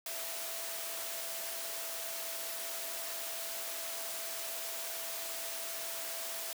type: tone in noise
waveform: sine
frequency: 664 Hz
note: E5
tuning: 12 cents sharp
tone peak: -48 dBFS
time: 0.06-6.53 s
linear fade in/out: 2 ms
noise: white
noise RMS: -40 dBFS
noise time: 0.06-6.53 s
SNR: -11 dB
effects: high-pass 400 Hz 12 dB/octave